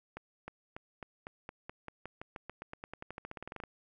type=accelerating click train; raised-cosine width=0.5 ms; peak=-27 dBFS; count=28; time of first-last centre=0.17-3.637 s; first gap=310 ms; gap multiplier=0.92; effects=none